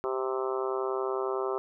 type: harmonic tone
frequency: 130.81 Hz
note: C3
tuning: in tune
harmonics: 3 / 4 / 5 / 6 / 7 / 8 / 9 / 10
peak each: -30 / -37 / -38 / -41 / -41 / -39 / -40 / -40 dBFS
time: 0.04-1.58 s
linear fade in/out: 0 ms
effects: none